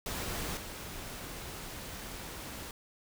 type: noise with level steps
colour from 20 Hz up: pink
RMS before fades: -37 / -43 dBFS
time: 0.06-2.71 s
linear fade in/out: 2 ms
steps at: 0.57 s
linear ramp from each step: 2 ms
effects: none